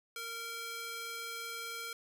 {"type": "tone with high-pass filter", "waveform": "square", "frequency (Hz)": 461.5, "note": "A#4", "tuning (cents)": -17, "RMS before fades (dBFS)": -42, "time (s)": [0.16, 1.93], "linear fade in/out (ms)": 2, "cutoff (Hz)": 1400, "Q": 0.74, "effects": []}